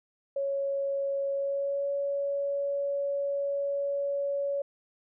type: tone with pitch glide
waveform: sine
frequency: 554 to 562.4 Hz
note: C#5 to C#5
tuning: -1 to +25 cents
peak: -27 dBFS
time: 0.36-4.62 s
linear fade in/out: 5 ms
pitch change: +26 cents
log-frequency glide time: 1.33-1.91 s
effects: none